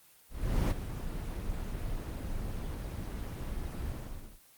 brown noise with ADSR envelope, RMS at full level -25 dBFS, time 0.29-4.4 s, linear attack 420 ms, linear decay 16 ms, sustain -11 dB, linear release 480 ms, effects white hiss -60 dBFS RMS until 4.57 s + Opus 24 kbps

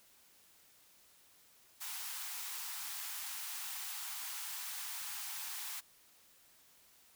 white high-pass noise, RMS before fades -43 dBFS, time 1.8-5.81 s, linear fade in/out 20 ms, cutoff 750 Hz, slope 96 dB/octave, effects white hiss -65 dBFS RMS until 7.15 s

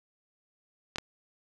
clicks, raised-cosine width 0.2 ms, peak -15 dBFS, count 2, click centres 0.959 / 0.984 s, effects none

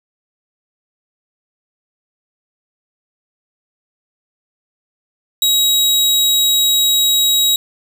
sawtooth tone, 3825 Hz, A#7, 44 cents sharp, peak -8 dBFS, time 5.42-7.56 s, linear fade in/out 2 ms, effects none

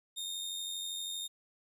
sawtooth tone with amplitude modulation, 3672 Hz, A#7, 27 cents flat, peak -32 dBFS, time 0.16-1.28 s, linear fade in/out 20 ms, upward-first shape sine, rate 92.6 Hz, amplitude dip 40%, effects resampled to 32000 Hz + 12-bit

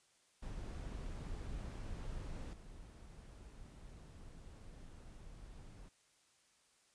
brown noise with level steps, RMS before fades -45 / -54 dBFS, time 0.42-5.89 s, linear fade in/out 10 ms, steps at 2.53 s, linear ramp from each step 2 ms, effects white hiss -72 dBFS RMS until 6.94 s + resampled to 22050 Hz

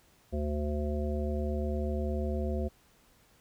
harmonic tone, 74.3 Hz, D2, 21 cents sharp, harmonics 1 / 3 / 5 / 7 / 9, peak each -31 / -36 / -38 / -39 / -41 dBFS, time 0.32-2.69 s, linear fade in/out 20 ms, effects pink hiss -64 dBFS RMS until 3.4 s

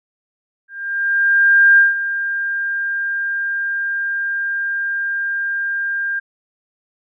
sine tone with ADSR envelope, 1600 Hz, G6, 35 cents sharp, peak -6 dBFS, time 0.68-6.2 s, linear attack 1100 ms, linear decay 160 ms, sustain -12 dB, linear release 15 ms, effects none

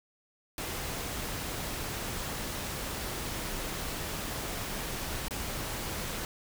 pink noise with dropouts, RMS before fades -36 dBFS, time 0.58-6.25 s, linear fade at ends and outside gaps 1 ms, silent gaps 5.283-5.308 s, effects none

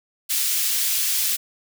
white high-pass noise, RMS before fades -22 dBFS, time 0.29-1.37 s, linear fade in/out 20 ms, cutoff 2600 Hz, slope 12 dB/octave, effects none

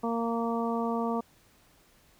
harmonic tone, 231.3 Hz, A#3, 13 cents flat, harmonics 1 / 2 / 3 / 4 / 5, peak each -30 / -33 / -35 / -36 / -37 dBFS, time 0.03-1.21 s, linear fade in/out 10 ms, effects pink hiss -62 dBFS RMS until 2.19 s

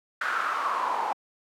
pink noise with band-pass filter sweep, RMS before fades -28 dBFS, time 0.21-1.13 s, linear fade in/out 5 ms, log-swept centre 1500 to 860 Hz, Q 6.8, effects high-pass 300 Hz 12 dB/octave

